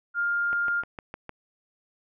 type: tone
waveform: sine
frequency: 1405 Hz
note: F6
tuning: 10 cents sharp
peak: -23 dBFS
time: 0.14-0.84 s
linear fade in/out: 50 ms
type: click train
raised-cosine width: 0.5 ms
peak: -22 dBFS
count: 6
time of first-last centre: 0.53-1.293 s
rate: 6.55 Hz
effects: none